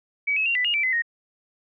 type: tone with pitch steps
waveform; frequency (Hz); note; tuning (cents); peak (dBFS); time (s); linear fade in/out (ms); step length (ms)
sine; 2275 / 2577 / 2763 / 1989 / 2853 / 2330 / 2037 / 1866; C#7 / E7 / F7 / B6 / F7 / D7 / C7 / A#6; +44 / -40 / -19 / +12 / +36 / -14 / -47 / +1; -20; 0.27-1.022; 10; 94
effects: none